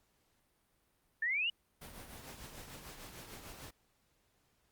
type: exponential sweep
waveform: sine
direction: up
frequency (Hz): 1751 to 2960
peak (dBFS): -31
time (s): 1.22-1.5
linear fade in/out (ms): 5
type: noise with tremolo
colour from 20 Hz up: pink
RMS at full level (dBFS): -48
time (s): 1.81-3.71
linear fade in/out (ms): 10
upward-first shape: triangle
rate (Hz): 6.7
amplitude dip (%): 55
effects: pink hiss -75 dBFS RMS until 4.71 s + Opus 48 kbps